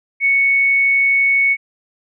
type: tone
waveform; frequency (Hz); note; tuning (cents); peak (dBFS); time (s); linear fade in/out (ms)
sine; 2217; C#7; 0; -11; 0.2-1.57; 50
effects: none